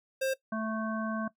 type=tone; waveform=square; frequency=531 Hz; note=C5; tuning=25 cents sharp; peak=-28 dBFS; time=0.21-0.34 s; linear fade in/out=10 ms
type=harmonic tone; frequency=220 Hz; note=A3; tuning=in tune; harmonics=1 / 3 / 5 / 7; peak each=-32 / -37 / -39 / -40 dBFS; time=0.52-1.28 s; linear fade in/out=5 ms
effects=noise-tail reverb RT60 0.1 s tail -18 dB re dry